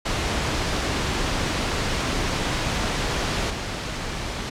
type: noise with level steps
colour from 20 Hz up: pink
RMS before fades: -24 / -29 dBFS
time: 0.05-4.5 s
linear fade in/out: 10 ms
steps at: 3.5 s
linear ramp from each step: 2 ms
effects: low-pass 6000 Hz 12 dB/octave